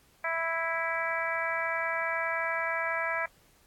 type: harmonic tone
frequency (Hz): 329.6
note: E4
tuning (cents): 0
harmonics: 2 / 3 / 4 / 5 / 6 / 7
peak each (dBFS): -35 / -36 / -36 / -34 / -35 / -36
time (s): 0.24-3.26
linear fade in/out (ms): 5
effects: pink hiss -63 dBFS RMS until 3.66 s + AAC 64 kbps